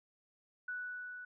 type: tone with level ramp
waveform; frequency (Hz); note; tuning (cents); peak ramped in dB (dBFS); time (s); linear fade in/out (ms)
sine; 1480; F#6; 0; -37 to -45; 0.68-1.25; 5
effects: none